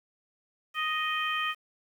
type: harmonic tone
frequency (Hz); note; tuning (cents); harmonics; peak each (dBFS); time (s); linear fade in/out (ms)
623; D#5; +2; 2 / 3 / 4 / 5; -31 / -33 / -34 / -35; 0.74-1.55; 50
effects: 9-bit